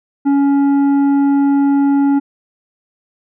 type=tone with tanh clipping; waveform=sine; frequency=280 Hz; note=C#4; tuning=18 cents sharp; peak=-11 dBFS; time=0.25-2.2 s; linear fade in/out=20 ms; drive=8 dB; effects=none